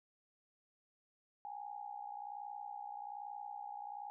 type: tone with amplitude modulation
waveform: sine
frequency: 822 Hz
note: G#5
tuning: 18 cents flat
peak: -40 dBFS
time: 1.45-4.1 s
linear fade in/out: 0 ms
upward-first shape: sine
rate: 61.2 Hz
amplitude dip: 80%
effects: none